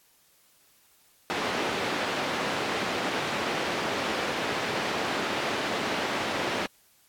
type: band-pass noise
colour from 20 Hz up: pink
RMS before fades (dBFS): -30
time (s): 1.3-6.66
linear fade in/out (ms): 0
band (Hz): 280 to 3400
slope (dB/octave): 12
effects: white hiss -62 dBFS RMS until 7.08 s + AAC 64 kbps